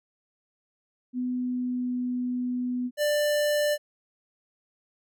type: tone with pitch glide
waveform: sine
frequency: 250 to 248.3 Hz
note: B3 to B3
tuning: +21 to +9 cents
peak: -26 dBFS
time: 1.13-2.91 s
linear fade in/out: 50 ms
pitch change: -12 cents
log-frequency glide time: 1.33-1.97 s
type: tone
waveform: square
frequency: 592 Hz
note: D5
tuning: 14 cents sharp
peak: -23 dBFS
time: 2.97-3.78 s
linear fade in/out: 50 ms
effects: none